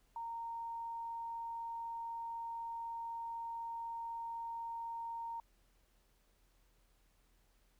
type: tone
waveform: sine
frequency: 924 Hz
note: A#5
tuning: 16 cents flat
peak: -40 dBFS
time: 0.16-5.4 s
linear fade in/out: 2 ms
effects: added 41 Hz sine -70 dBFS peak until 7.79 s + pink hiss -75 dBFS RMS until 7.79 s